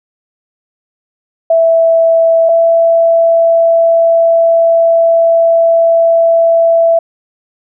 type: tone pair in turn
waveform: sine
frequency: 659.3 / 665.4 Hz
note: E5 / E5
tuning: 0 / +16 cents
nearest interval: unison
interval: 16 cents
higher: second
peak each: -5 dBFS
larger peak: neither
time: 1.5-2.49 / 2.49-6.99 s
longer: second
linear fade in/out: 5 ms
effects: none